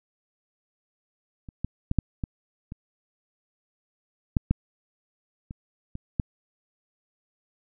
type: clicks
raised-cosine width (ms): 5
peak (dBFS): -28 / -15 / -12 / -8 / -16 / -24 / -8 / -8 / -24 / -22 / -11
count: 11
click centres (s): 1.488 / 1.646 / 1.914 / 1.987 / 2.238 / 2.721 / 4.368 / 4.51 / 5.509 / 5.954 / 6.198
effects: none